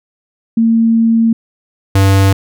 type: tone pair in turn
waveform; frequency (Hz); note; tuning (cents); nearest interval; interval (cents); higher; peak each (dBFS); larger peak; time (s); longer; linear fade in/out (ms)
sine / square; 227.5 / 97.38; A#3 / G2; -42 / -11; octave + minor third; 1469; first; -7; neither; 0.57-1.33 / 1.95-2.33; first; 5
effects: none